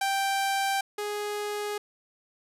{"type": "tone pair in turn", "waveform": "sawtooth", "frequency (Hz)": [784, 415.3], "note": ["G5", "G#4"], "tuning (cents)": [0, 0], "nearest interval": "major seventh", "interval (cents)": 1100, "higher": "first", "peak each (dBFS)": [-21, -26], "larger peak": "first", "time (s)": [[0.01, 0.81], [0.98, 1.78]], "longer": "neither", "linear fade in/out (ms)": 5, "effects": ["resampled to 32000 Hz"]}